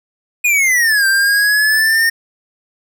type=exponential two-way sweep; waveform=square; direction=down then up; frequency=2489 to 1568 to 1836 Hz; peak=-11 dBFS; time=0.44-2.1 s; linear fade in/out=10 ms; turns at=1.06 s; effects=none